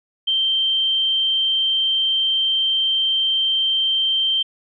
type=tone; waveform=sine; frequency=3136 Hz; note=G7; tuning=in tune; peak=-16 dBFS; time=0.27-4.43 s; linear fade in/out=10 ms; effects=none